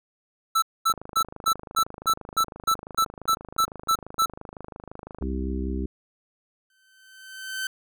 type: tone bursts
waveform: square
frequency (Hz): 1322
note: E6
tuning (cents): +5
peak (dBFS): -19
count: 13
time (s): 0.55-4.259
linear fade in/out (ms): 10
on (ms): 73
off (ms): 230
type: click train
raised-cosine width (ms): 1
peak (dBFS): -24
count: 113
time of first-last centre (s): 0.9-5.224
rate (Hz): 25.9
type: harmonic tone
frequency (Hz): 65.3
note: C2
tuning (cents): -3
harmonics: 1 / 3 / 4 / 5 / 6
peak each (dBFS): -28 / -33 / -34 / -35 / -36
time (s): 5.21-5.86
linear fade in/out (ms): 5
type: tone with exponential growth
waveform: sawtooth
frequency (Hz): 1538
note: G6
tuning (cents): -33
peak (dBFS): -22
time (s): 6.7-7.67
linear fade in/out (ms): 2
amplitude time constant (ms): 210
effects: none